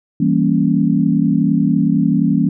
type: chord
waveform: sine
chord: E diminished seventh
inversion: none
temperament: equal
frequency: 164.81 / 196 / 233.1 / 277.2 Hz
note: E3 / G3 / Bb3 / Db4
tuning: 0 / 0 / 0 / 0 cents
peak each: -17 dBFS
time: 0.2-2.49 s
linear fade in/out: 5 ms
effects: none